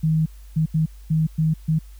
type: tone bursts at uneven times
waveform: sine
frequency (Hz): 158.2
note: D#3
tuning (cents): +29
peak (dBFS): -16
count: 6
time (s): 0.03-0.26 / 0.56-0.66 / 0.74-0.86 / 1.1-1.27 / 1.38-1.54 / 1.68-1.79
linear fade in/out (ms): 10
effects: added 50 Hz sine -39 dBFS peak until 1.99 s + white hiss -56 dBFS RMS until 1.99 s